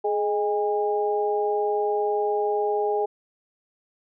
sine tone cluster, 420.2 / 623 / 813 Hz, G#4 / D#5 / G#5, +20 / +2 / -37 cents, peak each -23 / -31 / -26 dBFS, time 0.04-3.06 s, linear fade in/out 10 ms, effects none

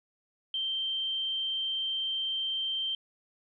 sine tone, 3136 Hz, G7, in tune, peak -29 dBFS, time 0.54-2.95 s, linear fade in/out 2 ms, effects none

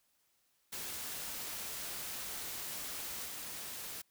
white noise with level steps, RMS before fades -42 / -44 dBFS, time 0.72-4.02 s, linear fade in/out 10 ms, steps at 3.25 s, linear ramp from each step 10 ms, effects white hiss -75 dBFS RMS until 4.1 s

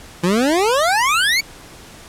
25% pulse exponential sweep, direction up, 166.2 to 2310 Hz, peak -10 dBFS, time 0.23-1.41 s, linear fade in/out 10 ms, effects pink hiss -40 dBFS RMS until 2.08 s + low-pass 11000 Hz 12 dB/octave

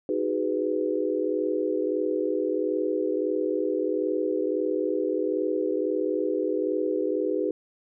sine chord, G# minor seventh, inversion second, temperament just, 311.5 / 373.8 / 415.3 / 498.4 Hz, D#4 / F#4 / G#4 / B4, +2 / +18 / 0 / +16 cents, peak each -29 dBFS, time 0.09-7.51 s, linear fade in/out 2 ms, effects none

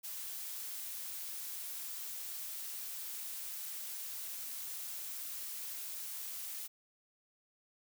blue noise, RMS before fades -43 dBFS, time 0.03-6.68 s, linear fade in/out 20 ms, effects none

